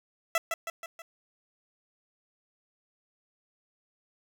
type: tone with echo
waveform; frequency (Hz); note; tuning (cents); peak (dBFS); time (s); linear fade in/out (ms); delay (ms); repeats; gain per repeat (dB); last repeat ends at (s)
15% pulse; 663; E5; +10; -17; 0.35-0.38; 2; 160; 4; -5; 1.02
effects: none